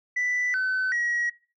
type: tone with pitch steps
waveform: sine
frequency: 1980 / 1518 / 1907 Hz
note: B6 / F#6 / A#6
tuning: +4 / +44 / +39 cents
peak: -21 dBFS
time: 0.16-1.3 s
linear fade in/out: 10 ms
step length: 380 ms
effects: noise-tail reverb RT60 0.4 s tail -24 dB re dry + tanh soft clip ceiling -21 dBFS